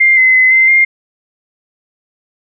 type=tone with pitch steps; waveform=sine; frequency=2100 / 2048 / 2036 / 2074 / 2115 Hz; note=C7 / C7 / C7 / C7 / C7; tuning=+6 / -38 / -48 / -16 / +18 cents; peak=-5 dBFS; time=0-0.85 s; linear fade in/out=10 ms; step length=170 ms; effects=none